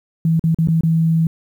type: tone with dropouts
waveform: sine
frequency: 163 Hz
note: E3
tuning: 19 cents flat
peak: -12 dBFS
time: 0.25-1.27 s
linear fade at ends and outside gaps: 2 ms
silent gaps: 0.395-0.439 / 0.546-0.586 / 0.674-0.685 / 0.809-0.834 s
effects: 8-bit